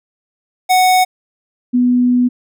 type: tone pair in turn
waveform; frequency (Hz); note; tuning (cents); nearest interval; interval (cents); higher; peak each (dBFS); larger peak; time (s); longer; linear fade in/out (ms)
square / sine; 740 / 246.9; F#5 / B3; 0 / 0; octave + perfect fifth; 1900; first; -9; neither; 0.69-1.05 / 1.73-2.29; second; 20
effects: none